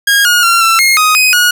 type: tone with pitch steps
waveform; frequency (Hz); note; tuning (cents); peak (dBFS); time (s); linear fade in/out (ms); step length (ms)
sawtooth; 1632 / 1437 / 1372 / 1341 / 2144 / 1251 / 2510 / 1450; G#6 / F6 / F6 / E6 / C7 / D#6 / D#7 / F#6; -31 / +49 / -31 / +29 / +42 / +9 / +15 / -35; -3; 0.07-1.51; 5; 180
effects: none